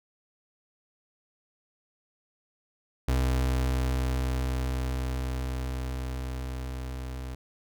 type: tone with level ramp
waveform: 35% pulse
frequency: 64 Hz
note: C2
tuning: 38 cents flat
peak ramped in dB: -21 to -33 dBFS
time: 3.08-7.35 s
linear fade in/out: 5 ms
effects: none